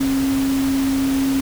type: tone in noise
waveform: sine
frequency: 270 Hz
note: C#4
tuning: 45 cents flat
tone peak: -16 dBFS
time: 0-1.41 s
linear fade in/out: 10 ms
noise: pink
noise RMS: -29 dBFS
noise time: 0-1.41 s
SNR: +10 dB
effects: none